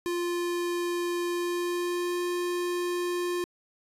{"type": "tone with pitch glide", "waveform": "square", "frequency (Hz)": [349, 353.1], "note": ["F4", "F4"], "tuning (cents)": [-1, 19], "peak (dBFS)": -28, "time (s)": [0.06, 3.44], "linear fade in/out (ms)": 0, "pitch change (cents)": 20, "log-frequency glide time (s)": [1.3, 2.22], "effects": ["resampled to 32000 Hz"]}